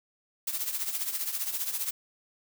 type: noise with tremolo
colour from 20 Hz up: blue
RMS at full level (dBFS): -29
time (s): 0.47-1.91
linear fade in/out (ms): 5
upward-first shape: triangle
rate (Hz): 15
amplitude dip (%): 75
effects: none